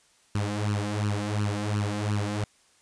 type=tone with flanger; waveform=sawtooth; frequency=103.83 Hz; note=G#2; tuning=in tune; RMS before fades=-28 dBFS; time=0.35-2.44 s; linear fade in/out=0 ms; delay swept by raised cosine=0.69 to 3.89 ms; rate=2.8 Hz; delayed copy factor=+0.8; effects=white hiss -62 dBFS RMS until 2.81 s + resampled to 22050 Hz